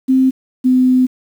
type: tone pair in turn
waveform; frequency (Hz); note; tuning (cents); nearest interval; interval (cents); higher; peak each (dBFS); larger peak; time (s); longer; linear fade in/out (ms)
sine; 261.6 / 255.2; C4 / C4; 0 / -43; unison; 43; first; -8; neither; 0.08-0.31 / 0.64-1.07; second; 20
effects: 7-bit